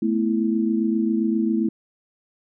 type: chord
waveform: sine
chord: A suspended second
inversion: none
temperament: just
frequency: 220 / 247.5 / 330 Hz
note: A3 / B3 / E4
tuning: 0 / +4 / +2 cents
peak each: -21 / -26 / -23 dBFS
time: 0.02-1.69 s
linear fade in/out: 5 ms
effects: none